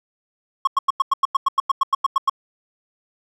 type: tone bursts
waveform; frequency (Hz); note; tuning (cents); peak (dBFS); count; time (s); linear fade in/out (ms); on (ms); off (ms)
triangle; 1090; C#6; -29; -11; 15; 0.65-2.297; 5; 23; 93
effects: none